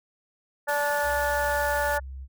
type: harmonic tone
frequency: 290.6 Hz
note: D4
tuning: 18 cents flat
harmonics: 2 / 3 / 4 / 5 / 6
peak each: -27 / -28 / -39 / -30 / -31 dBFS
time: 0.67-2 s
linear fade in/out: 20 ms
type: band-stop noise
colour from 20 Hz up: white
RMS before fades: -38 dBFS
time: 0.68-1.98 s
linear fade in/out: 10 ms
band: 370 to 590 Hz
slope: 96 dB/octave
type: tone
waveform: sine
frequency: 66.4 Hz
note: C2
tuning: 26 cents sharp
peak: -35 dBFS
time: 1.02-2.28 s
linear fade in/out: 50 ms
effects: none